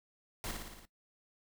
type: noise with echo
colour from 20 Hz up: pink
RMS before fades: -39 dBFS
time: 0.44-0.51 s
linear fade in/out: 0 ms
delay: 57 ms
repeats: 6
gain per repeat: -3 dB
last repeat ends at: 0.852 s
effects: noise-tail reverb RT60 0.1 s tail -17 dB re dry